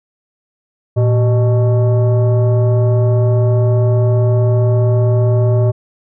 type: tone with frequency modulation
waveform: sine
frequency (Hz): 114.4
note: A#2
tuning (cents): -32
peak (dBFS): -8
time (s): 0.96-5.72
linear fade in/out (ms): 20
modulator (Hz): 498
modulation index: 0.6
effects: tanh soft clip ceiling -5 dBFS